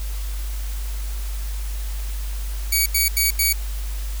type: tone bursts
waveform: 5% pulse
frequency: 2260 Hz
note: C#7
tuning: 33 cents sharp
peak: -7 dBFS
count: 4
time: 2.72-3.529 s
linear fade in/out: 5 ms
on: 140 ms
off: 83 ms
effects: added 50 Hz sine -24 dBFS peak until 4.2 s + white hiss -39 dBFS RMS until 4.2 s